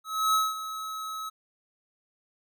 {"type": "tone with ADSR envelope", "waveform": "square", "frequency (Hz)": 1286, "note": "E6", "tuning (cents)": -43, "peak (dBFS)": -21, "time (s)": [0.04, 1.3], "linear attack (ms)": 300, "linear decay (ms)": 200, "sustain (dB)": -13, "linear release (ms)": 17, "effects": []}